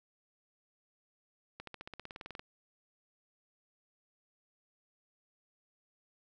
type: accelerating click train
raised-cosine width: 0.3 ms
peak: -28 dBFS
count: 15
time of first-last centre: 1.6-2.394 s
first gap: 73 ms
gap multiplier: 0.96
effects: none